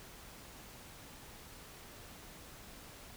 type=silence; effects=pink hiss -53 dBFS RMS until 3.16 s